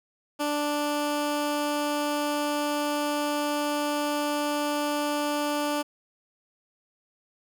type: tone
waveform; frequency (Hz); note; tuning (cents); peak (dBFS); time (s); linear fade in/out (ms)
15% pulse; 293.7; D4; 0; -19; 0.39-5.83; 20
effects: none